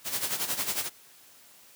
white noise with tremolo, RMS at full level -28 dBFS, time 0.04-0.9 s, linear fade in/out 50 ms, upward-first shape sine, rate 11 Hz, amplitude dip 70%, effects white hiss -55 dBFS RMS until 1.75 s + high-pass 100 Hz 12 dB/octave

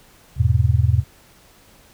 sine chord, E major, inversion none, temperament just, 82.41 / 103.01 / 123.61 Hz, E2 / G#2 / B2, 0 / -14 / +2 cents, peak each -18 dBFS, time 0.36-1.04 s, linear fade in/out 50 ms, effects pink hiss -51 dBFS RMS until 1.93 s

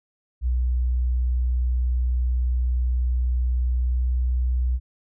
sine tone with pitch glide, 61.74 to 62.17 Hz, B1 to B1, 0 to +12 cents, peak -19 dBFS, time 0.41-4.8 s, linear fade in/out 50 ms, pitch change +12 cents, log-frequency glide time 3.82-4.03 s, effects none

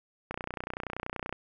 click train, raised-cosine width 0.5 ms, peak -19 dBFS, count 32, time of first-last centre 0.31-1.326 s, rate 30.5 Hz, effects none

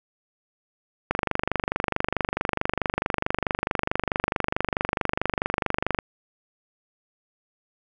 click train, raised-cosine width 0.5 ms, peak -7 dBFS, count 121, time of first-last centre 1.11-5.988 s, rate 24.6 Hz, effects none

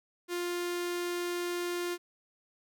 sawtooth tone with notch filter, 351 Hz, F4, 9 cents sharp, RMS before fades -34 dBFS, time 0.28-1.98 s, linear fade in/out 50 ms, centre 770 Hz, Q 1.9, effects none

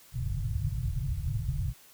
white low-pass noise, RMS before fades -31 dBFS, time 0.12-1.74 s, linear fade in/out 50 ms, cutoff 150 Hz, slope 96 dB/octave, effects white hiss -56 dBFS RMS until 1.93 s

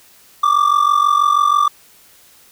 triangle ring-modulated tone, 1174.7 Hz, D6, in tune, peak -6 dBFS, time 0.43-1.68 s, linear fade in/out 5 ms, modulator 23.1 Hz, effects white hiss -48 dBFS RMS until 2.51 s

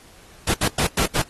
pink noise bursts at uneven times, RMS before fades -21 dBFS, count 5, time 0.47-0.54 / 0.61-0.68 / 0.78-0.87 / 0.97-1.06 / 1.15-1.22 s, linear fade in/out 5 ms, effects pink hiss -49 dBFS RMS until 1.29 s + AAC 32 kbps

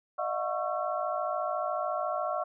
sine tone cluster, 608 / 662 / 722 / 1105 / 1344 Hz, D#5 / E5 / F#5 / C#6 / E6, -40 / +7 / -43 / -6 / +33 cents, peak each -34 / -37 / -34 / -35 / -37 dBFS, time 0.18-2.44 s, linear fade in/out 10 ms, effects none

